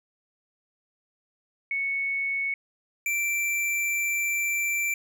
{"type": "tone pair in turn", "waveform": ["sine", "square"], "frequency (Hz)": [2213, 2345], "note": ["C#7", "D7"], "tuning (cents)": [-3, -3], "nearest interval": "minor second", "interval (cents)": 100, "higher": "second", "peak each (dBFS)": -25, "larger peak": "neither", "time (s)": [[1.71, 2.54], [3.06, 4.94]], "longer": "second", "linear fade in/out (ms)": 2, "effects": []}